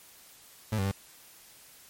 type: tone with pitch steps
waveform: 30% pulse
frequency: 108.6 / 96.7 / 98.2 Hz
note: A2 / G2 / G2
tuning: -22 / -23 / +4 cents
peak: -24 dBFS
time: 0.72-0.915 s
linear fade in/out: 5 ms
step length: 65 ms
effects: white hiss -54 dBFS RMS until 1.89 s + MP3 64 kbps